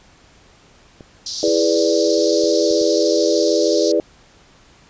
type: clicks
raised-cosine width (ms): 2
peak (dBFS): -24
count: 5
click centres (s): 1.008 / 1.48 / 2.439 / 2.71 / 2.814
type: band-pass noise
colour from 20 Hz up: pink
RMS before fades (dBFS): -27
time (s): 1.26-3.92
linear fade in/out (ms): 5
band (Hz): 4200 to 6000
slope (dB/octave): 48
type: chord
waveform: sine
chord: E dominant seventh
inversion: none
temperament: equal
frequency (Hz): 329.6 / 415.3 / 493.9 / 587.3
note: E4 / G#4 / B4 / D5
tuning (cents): 0 / 0 / 0 / 0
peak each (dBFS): -19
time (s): 1.43-4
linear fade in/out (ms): 2
effects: pink hiss -50 dBFS RMS until 4.89 s + resampled to 16000 Hz